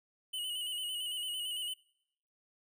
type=tone with vibrato; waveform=square; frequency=2960 Hz; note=F#7; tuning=in tune; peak=-36 dBFS; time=0.33-1.74 s; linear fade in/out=10 ms; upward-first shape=square; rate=8.9 Hz; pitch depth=42 cents each way; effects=noise-tail reverb RT60 0.8 s tail -25 dB re dry